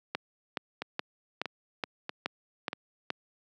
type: two click trains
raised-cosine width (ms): 0.3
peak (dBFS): -14 / -18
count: 8 / 4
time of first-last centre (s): 0.15-3.104 / 0.82-2.731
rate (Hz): 2.37 / 1.57
effects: high-pass 200 Hz 12 dB/octave